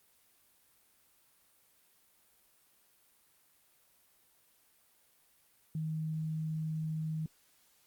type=tone; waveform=sine; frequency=157.5 Hz; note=D#3; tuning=21 cents sharp; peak=-33 dBFS; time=5.75-7.26 s; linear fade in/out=2 ms; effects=white hiss -68 dBFS RMS until 7.86 s + Opus 32 kbps